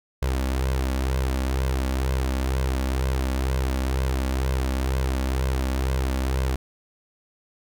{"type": "tone with flanger", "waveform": "sawtooth", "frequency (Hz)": 65.41, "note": "C2", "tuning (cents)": 0, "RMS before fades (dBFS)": -24, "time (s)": [0.22, 6.56], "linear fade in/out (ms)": 5, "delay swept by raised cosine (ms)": [1.9, 3.6], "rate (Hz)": 2.1, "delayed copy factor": 0.6, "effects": []}